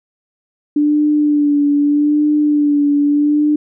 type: tone with vibrato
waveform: sine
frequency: 293.7 Hz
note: D4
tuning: in tune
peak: -10 dBFS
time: 0.76-3.56 s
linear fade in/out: 5 ms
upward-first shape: sine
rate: 0.81 Hz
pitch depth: 32 cents each way
effects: none